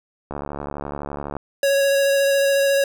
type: click train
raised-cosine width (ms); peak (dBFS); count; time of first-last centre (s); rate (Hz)
1; -15; 77; 0.31-1.367; 71.9
type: tone with vibrato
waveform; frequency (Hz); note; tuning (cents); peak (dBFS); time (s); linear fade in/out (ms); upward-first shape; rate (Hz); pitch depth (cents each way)
square; 554.4; C#5; 0; -16; 1.63-2.84; 2; square; 14; 9
effects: none